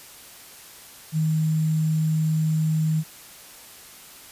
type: tone with sample-and-hold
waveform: sine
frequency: 157.2 Hz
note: D#3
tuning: 18 cents sharp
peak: -19 dBFS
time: 1.12-3.04 s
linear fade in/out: 50 ms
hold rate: 7350 Hz
effects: white hiss -45 dBFS RMS until 4.31 s + resampled to 32000 Hz